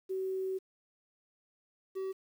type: tone pair in turn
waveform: sine / triangle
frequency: 379 / 382.1 Hz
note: F#4 / G4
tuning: +42 / -44 cents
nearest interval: unison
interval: 14 cents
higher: second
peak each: -32 / -32 dBFS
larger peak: neither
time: 0.09-0.59 / 1.95-2.13 s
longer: first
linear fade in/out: 20 ms
effects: 10-bit